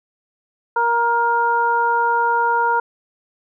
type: harmonic tone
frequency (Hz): 470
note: A#4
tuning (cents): +14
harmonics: 1 / 2 / 3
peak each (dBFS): -24 / -16 / -21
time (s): 0.76-2.8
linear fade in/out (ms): 5
effects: none